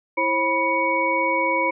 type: tone cluster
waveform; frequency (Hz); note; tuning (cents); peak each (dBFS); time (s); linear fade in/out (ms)
sine; 330.3 / 536 / 980 / 2241; E4 / C5 / B5 / C#7; +4 / +42 / -14 / +18; -28 / -25 / -22 / -23; 0.17-1.71; 10
effects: none